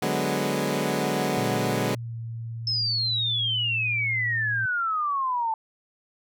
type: chord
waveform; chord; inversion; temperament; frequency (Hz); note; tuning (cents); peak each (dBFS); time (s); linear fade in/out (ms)
15% pulse; G# half-diminished seventh; second; equal; 146.83 / 185 / 207.7 / 246.9; D3 / F#3 / G#3 / B3; 0 / 0 / 0 / 0; -23; 0.02-1.95; 5
type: tone with pitch glide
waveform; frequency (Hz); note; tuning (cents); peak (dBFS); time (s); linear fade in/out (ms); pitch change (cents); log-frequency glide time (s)
sine; 118.3 to 114.8; A#2 to A#2; +26 to -26; -31; 1.37-4.66; 5; -52; 1.91-2.17
type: exponential sweep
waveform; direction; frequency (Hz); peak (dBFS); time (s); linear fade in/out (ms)
sine; down; 5274 to 875; -23; 2.67-5.54; 2
effects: none